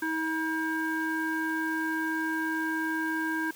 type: tone with low-pass filter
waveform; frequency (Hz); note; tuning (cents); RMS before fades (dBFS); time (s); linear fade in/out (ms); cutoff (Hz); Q
square; 319.8; D#4; +48; -30; 0.02-3.51; 5; 1500; 7.6
effects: white hiss -50 dBFS RMS until 3.55 s + high-pass 80 Hz 12 dB/octave